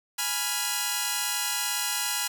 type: chord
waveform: 5% pulse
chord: F diminished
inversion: first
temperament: equal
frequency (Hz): 830.6 / 987.8 / 1396.9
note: Ab5 / Cb6 / F6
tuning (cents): 0 / 0 / 0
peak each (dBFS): -19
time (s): 0.18-2.28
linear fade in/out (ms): 10
effects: none